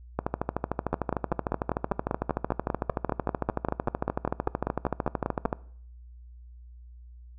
two click trains, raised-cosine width 1 ms, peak -12 / -12 dBFS, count 72 / 24, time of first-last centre 0.19-5.528 / 0.93-5.458 s, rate 13.3 / 5.08 Hz, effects noise-tail reverb RT60 0.6 s tail -21 dB re dry + added 60 Hz sine -45 dBFS peak until 7.38 s

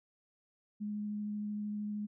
sine tone with vibrato, 208.8 Hz, G#3, 10 cents sharp, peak -35 dBFS, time 0.8-2.07 s, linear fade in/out 20 ms, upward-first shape triangle, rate 13 Hz, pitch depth 10 cents each way, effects none

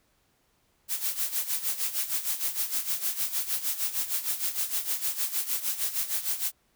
blue noise with tremolo, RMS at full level -27 dBFS, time 0.88-6.52 s, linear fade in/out 50 ms, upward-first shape sine, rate 6.5 Hz, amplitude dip 75%, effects pink hiss -69 dBFS RMS until 6.75 s

